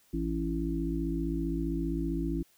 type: harmonic tone with a mistuned harmonic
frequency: 55.3 Hz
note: A1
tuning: 9 cents sharp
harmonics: 1 / 3 / 5 / 6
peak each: -34 / -35 / -34 / -34 dBFS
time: 0.13-2.43 s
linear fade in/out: 10 ms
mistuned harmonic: 3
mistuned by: +31 cents
effects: white hiss -65 dBFS RMS until 2.57 s